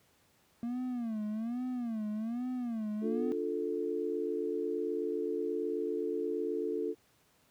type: tone with vibrato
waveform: triangle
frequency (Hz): 231.2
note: A#3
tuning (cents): -14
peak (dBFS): -31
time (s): 0.63-3.32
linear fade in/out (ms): 0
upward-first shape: sine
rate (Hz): 1.2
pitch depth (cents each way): 160
type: chord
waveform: sine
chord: D minor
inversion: none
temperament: just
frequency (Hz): 293.7 / 352.4 / 440.5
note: D4 / F4 / A4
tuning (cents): 0 / +16 / +2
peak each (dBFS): -38 / -36 / -34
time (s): 3.01-6.95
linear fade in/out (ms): 50
effects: pink hiss -68 dBFS RMS until 7.5 s + high-pass 80 Hz 12 dB/octave